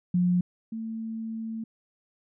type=tone pair in turn; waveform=sine; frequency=178.4 / 223.8 Hz; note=F3 / A3; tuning=+37 / +30 cents; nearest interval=major third; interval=393 cents; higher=second; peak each=-20 / -31 dBFS; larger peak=first; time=0.14-0.41 / 0.72-1.64 s; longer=second; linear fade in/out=5 ms; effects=none